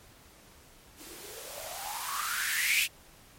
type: noise with band-pass filter sweep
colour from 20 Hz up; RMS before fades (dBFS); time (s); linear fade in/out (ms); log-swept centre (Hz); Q
violet; -33; 0.96-2.88; 50; 280 to 2700; 9.1
effects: pink hiss -56 dBFS RMS until 3.38 s + MP3 64 kbps